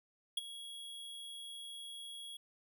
square tone with ADSR envelope, 3322 Hz, G#7, in tune, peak -31 dBFS, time 0.37-2.37 s, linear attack 6 ms, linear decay 20 ms, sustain -15 dB, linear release 6 ms, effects none

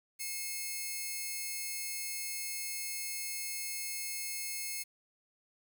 5% pulse tone pair together, 2160 / 2600 Hz, C#7 / E7, -45 / -24 cents, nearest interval minor third, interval 321 cents, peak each -27 / -35 dBFS, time 0.19-4.84 s, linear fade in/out 20 ms, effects 10-bit

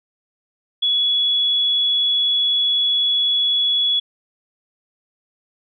sine tone, 3384 Hz, G#7, 32 cents sharp, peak -15 dBFS, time 0.82-4 s, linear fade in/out 10 ms, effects none

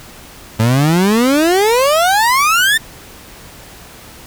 30% pulse exponential sweep, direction up, 107.7 to 1830 Hz, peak -7 dBFS, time 0.59-2.78 s, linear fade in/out 10 ms, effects pink hiss -37 dBFS RMS until 4.26 s

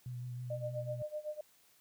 sine tone with vibrato, 123.47 Hz, B2, in tune, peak -39 dBFS, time 0.06-1.02 s, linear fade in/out 0 ms, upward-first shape triangle, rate 6.3 Hz, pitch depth 27 cents each way
sine tone with tremolo, 605 Hz, D#5, 49 cents flat, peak -35 dBFS, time 0.5-1.41 s, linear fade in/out 5 ms, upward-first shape sine, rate 7.9 Hz, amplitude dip 90%
effects white hiss -67 dBFS RMS until 1.8 s + high-pass 60 Hz 12 dB/octave

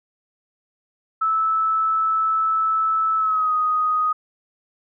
sine tone with pitch glide, 1309 to 1248.4 Hz, E6 to D#6, -13 to +5 cents, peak -17 dBFS, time 1.21-4.13 s, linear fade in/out 10 ms, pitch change -82 cents, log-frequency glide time 3.17-3.53 s, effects none

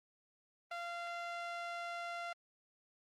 sawtooth tone with band-pass filter, 690 Hz, F5, 21 cents flat, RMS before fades -43 dBFS, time 0.71-2.33 s, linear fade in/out 5 ms, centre 1500 Hz, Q 0.8, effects Opus 24 kbps

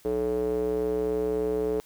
square tone with band-pass filter, 61.74 Hz, B1, in tune, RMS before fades -27 dBFS, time 0.05-1.8 s, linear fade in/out 0 ms, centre 430 Hz, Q 5.6, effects white hiss -57 dBFS RMS until 1.85 s

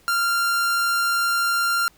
45% pulse tone, 1387 Hz, F6, 12 cents flat, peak -19 dBFS, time 0.08-1.88 s, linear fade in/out 0 ms, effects pink hiss -56 dBFS RMS until 1.97 s

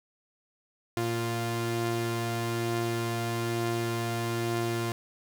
sawtooth tone pair together, 115.93 / 348.9 Hz, A#2 / F4, -9 / -2 cents, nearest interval octave + perfect fifth, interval 1907 cents, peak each -27 dBFS, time 0.97-4.92 s, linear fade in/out 0 ms, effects none

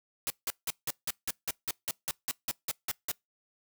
white noise bursts, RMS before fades -32 dBFS, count 15, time 0.27-3.115 s, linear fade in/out 0 ms, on 31 ms, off 170 ms, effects noise-tail reverb RT60 0.2 s tail -26 dB re dry

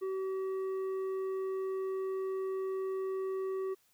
sine tone with tanh clipping, 381.3 Hz, G4, 48 cents flat, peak -34 dBFS, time 0.01-3.75 s, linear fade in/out 20 ms, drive 7 dB, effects white hiss -70 dBFS RMS until 3.93 s

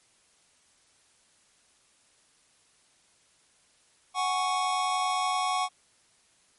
square chord, F# suspended second, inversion none, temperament equal, 740 / 830.6 / 1108.7 Hz, F#5 / G#5 / C#6, 0 / 0 / 0 cents, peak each -30 / -35 / -29 dBFS, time 4.14-5.69 s, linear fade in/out 50 ms, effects white hiss -64 dBFS RMS until 6.58 s + MP3 48 kbps

